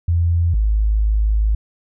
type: tone pair in turn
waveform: sine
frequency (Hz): 85 / 53.01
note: F2 / G#1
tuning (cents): -46 / +36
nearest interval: minor sixth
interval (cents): 818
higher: first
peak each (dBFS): -13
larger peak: neither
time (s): 0.08-0.54 / 0.54-1.55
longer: second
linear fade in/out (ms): 5
effects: none